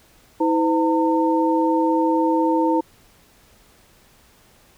sine tone cluster, 322.2 / 508 / 908 Hz, E4 / B4 / A#5, -39 / +49 / -46 cents, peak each -18 / -23 / -21 dBFS, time 0.4-2.81 s, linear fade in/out 10 ms, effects pink hiss -54 dBFS RMS until 4.77 s

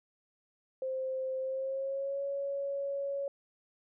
sine tone with pitch glide, 523.3 to 557.6 Hz, C5 to C#5, 0 to +10 cents, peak -32 dBFS, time 0.82-3.28 s, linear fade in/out 2 ms, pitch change +110 cents, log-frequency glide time 1.4-2.22 s, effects none

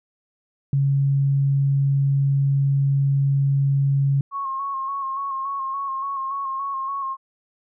sine tone, 138.6 Hz, C#3, in tune, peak -16 dBFS, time 0.73-4.21 s, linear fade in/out 2 ms
sine tone with vibrato, 1089 Hz, C#6, 31 cents flat, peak -24 dBFS, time 4.31-7.17 s, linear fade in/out 50 ms, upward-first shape square, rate 3.5 Hz, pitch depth 30 cents each way
effects none

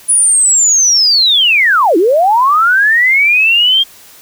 sine linear two-way sweep, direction down then up, 9956 to 311.1 to 3236 Hz, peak -6 dBFS, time 0.08-3.84 s, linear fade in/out 20 ms, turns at 1.97 s, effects white hiss -39 dBFS RMS until 4.21 s

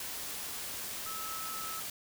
sine tone in noise, 1300 Hz, E6, 24 cents flat, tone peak -41 dBFS, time 1.06-1.8 s, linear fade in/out 2 ms, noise white, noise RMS -40 dBFS, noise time 0-1.9 s, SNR -4 dB, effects none

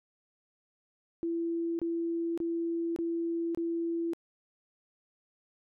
sine tone bursts, 335.3 Hz, E4, 30 cents sharp, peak -29 dBFS, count 5, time 1.23-4.134 s, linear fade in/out 0 ms, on 560 ms, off 26 ms, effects none

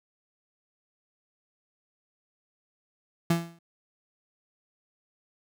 35% pulse tone with exponential decay, 168.6 Hz, E3, 39 cents sharp, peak -17 dBFS, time 3.3-3.59 s, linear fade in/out 5 ms, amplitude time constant 61 ms, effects none

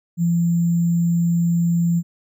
sine tone with sample-and-hold, 170 Hz, F3, 46 cents flat, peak -15 dBFS, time 0.17-2.03 s, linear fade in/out 50 ms, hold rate 7350 Hz, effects none

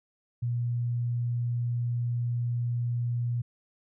sine tone, 120 Hz, B2, 49 cents flat, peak -26 dBFS, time 0.42-3.42 s, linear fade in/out 10 ms, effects none

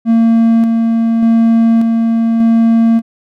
triangle tone with tremolo, 228.2 Hz, A#3, 37 cents flat, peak -4 dBFS, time 0.05-3.02 s, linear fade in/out 50 ms, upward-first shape square, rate 0.85 Hz, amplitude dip 30%, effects none

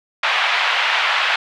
white band-pass noise, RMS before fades -18 dBFS, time 0.23-1.36 s, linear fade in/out 5 ms, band 730 to 3100 Hz, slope 24 dB/octave, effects none

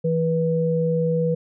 sine tone pair together, 164.06 / 488.5 Hz, E3 / B4, -8 / -19 cents, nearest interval octave + perfect fifth, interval 1889 cents, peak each -21 dBFS, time 0.04-1.35 s, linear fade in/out 10 ms, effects none

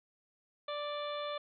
harmonic tone, 587.3 Hz, D5, in tune, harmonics 1 / 2 / 3 / 4 / 5 / 6 / 7, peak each -38 / -41 / -51 / -50 / -53 / -45 / -55 dBFS, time 0.68-1.38 s, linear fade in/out 5 ms, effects none

